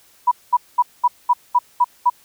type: tone bursts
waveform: sine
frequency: 978 Hz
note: B5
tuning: 17 cents flat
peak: -10 dBFS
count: 8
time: 0.27-2.1 s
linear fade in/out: 10 ms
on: 45 ms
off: 210 ms
effects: white hiss -53 dBFS RMS until 2.24 s